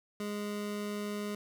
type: tone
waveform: 25% pulse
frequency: 207 Hz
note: G#3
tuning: 5 cents flat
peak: -31 dBFS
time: 0.2-1.35 s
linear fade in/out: 2 ms
effects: none